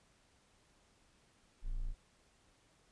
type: tone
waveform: triangle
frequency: 29.14 Hz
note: A#0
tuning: in tune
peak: -33 dBFS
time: 1.62-1.95 s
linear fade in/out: 50 ms
effects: pink hiss -70 dBFS RMS until 2.91 s + resampled to 22050 Hz